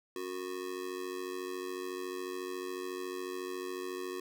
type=tone with amplitude modulation; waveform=square; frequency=366.2 Hz; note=F#4; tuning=18 cents flat; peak=-34 dBFS; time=0.16-4.2 s; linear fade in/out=2 ms; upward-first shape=sine; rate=94 Hz; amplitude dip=85%; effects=none

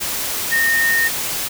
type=tone in noise; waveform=sine; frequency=1840 Hz; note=A#6; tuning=23 cents flat; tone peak=-14 dBFS; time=0.51-1.09 s; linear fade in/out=20 ms; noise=white; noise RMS=-23 dBFS; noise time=0-1.49 s; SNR=+6 dB; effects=none

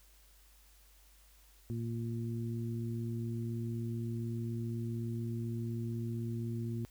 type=harmonic tone; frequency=115.9 Hz; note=A#2; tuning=10 cents flat; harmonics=1 / 2 / 3; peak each=-36 / -40 / -45 dBFS; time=1.7-6.85 s; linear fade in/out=0 ms; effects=added 50 Hz sine -61 dBFS peak until 6.9 s + white hiss -65 dBFS RMS until 6.9 s

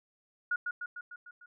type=tone with echo; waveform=sine; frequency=1444 Hz; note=F#6; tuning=43 cents flat; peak=-27 dBFS; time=0.51-0.56 s; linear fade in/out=5 ms; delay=150 ms; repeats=6; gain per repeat=-4 dB; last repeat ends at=1.46 s; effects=none

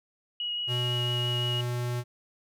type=tone with vibrato; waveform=sine; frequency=2900 Hz; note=F#7; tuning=35 cents flat; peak=-29 dBFS; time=0.4-1.61 s; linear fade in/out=2 ms; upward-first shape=sine; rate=5.9 Hz; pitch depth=10 cents each way
type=tone with pitch glide; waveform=square; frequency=122.8 to 121.88 Hz; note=B2 to B2; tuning=-9 to -22 cents; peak=-29 dBFS; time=0.67-2.04 s; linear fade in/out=50 ms; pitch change=-13 cents; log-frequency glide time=0.87-0.97 s
effects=none

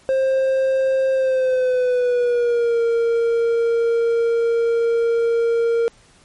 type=tone with pitch glide; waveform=triangle; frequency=530 to 464.1 Hz; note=C5 to A#4; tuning=+22 to -8 cents; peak=-13 dBFS; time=0.09-5.88 s; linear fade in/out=0 ms; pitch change=-230 cents; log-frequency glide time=1.13-2.81 s; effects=pink hiss -52 dBFS RMS until 6.24 s + MP3 48 kbps

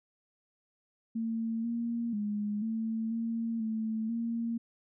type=tone with pitch steps; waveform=sine; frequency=226.4 / 233.8 / 207.9 / 223.6 / 228.8 / 220.7 / 231.4 Hz; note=A3 / A#3 / G#3 / A3 / A#3 / A3 / A#3; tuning=+50 / +5 / +2 / +28 / -32 / +5 / -13 cents; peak=-30 dBFS; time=1.15-4.58 s; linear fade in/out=10 ms; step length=490 ms; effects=none

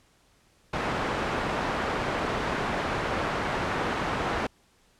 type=low-pass noise; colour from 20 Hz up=white; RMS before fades=-29 dBFS; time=0.73-4.47 s; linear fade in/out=5 ms; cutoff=1300 Hz; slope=12 dB/octave; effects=pink hiss -63 dBFS RMS until 4.99 s + low-pass 10000 Hz 12 dB/octave

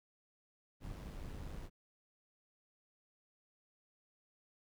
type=noise with amplitude modulation; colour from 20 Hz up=brown; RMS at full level=-44 dBFS; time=0.8-1.7 s; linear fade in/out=50 ms; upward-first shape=sine; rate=101 Hz; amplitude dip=45%; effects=none

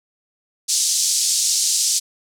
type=band-pass noise; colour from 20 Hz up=pink; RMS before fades=-19 dBFS; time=0.68-2 s; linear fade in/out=20 ms; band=4900 to 8800 Hz; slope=24 dB/octave; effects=none

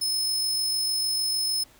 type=tone with amplitude modulation; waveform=sawtooth; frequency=5200 Hz; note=E8; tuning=24 cents flat; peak=-20 dBFS; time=0.01-1.64 s; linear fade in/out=10 ms; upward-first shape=sine; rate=46.6 Hz; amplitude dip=30%; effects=pink hiss -56 dBFS RMS until 1.79 s

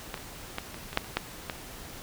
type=clicks; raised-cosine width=0.3 ms; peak=-17 / -25 / -15 / -24 / -21 / -7 / -29 / -9 / -15 dBFS; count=9; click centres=0.142 / 0.176 / 0.584 / 0.744 / 0.93 / 0.974 / 1.045 / 1.17 / 1.498 s; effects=pink hiss -44 dBFS RMS until 2.02 s

